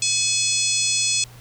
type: harmonic tone with a mistuned harmonic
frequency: 850 Hz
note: G#5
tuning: 40 cents sharp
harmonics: 3 / 4 / 5 / 6 / 7 / 8 / 9 / 10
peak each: -27 / -27 / -27 / -27 / -27 / -27 / -27 / -27 dBFS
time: 0.02-1.24 s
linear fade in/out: 2 ms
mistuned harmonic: 9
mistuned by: +30 cents
effects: added 120 Hz sine -42 dBFS peak until 1.4 s + pink hiss -48 dBFS RMS until 1.4 s